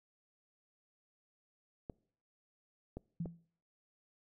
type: clicks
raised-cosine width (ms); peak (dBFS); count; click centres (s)
2; -29; 3; 1.898 / 2.97 / 3.258
type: tone with exponential decay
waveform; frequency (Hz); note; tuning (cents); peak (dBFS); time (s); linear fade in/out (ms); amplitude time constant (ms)
sine; 168.5; E3; +38; -33; 3.2-3.45; 5; 54
effects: noise-tail reverb RT60 0.6 s tail -25 dB re dry